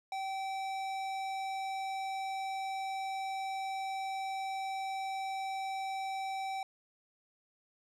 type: tone with tanh clipping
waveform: sine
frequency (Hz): 772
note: G5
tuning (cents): -27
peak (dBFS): -37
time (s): 0.12-6.63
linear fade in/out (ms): 2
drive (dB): 17
effects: none